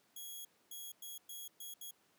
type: tone bursts at uneven times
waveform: 5% pulse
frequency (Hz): 3317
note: G#7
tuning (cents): -3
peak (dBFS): -37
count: 6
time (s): 0.16-0.45 / 0.71-0.92 / 1.02-1.18 / 1.29-1.48 / 1.6-1.74 / 1.81-1.91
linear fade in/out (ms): 5
effects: pink hiss -72 dBFS RMS until 2.18 s + high-pass 200 Hz 12 dB/octave